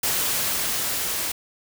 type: noise with level ramp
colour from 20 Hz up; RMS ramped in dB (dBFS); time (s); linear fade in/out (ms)
white; -23 to -27; 0.03-1.32; 5
effects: none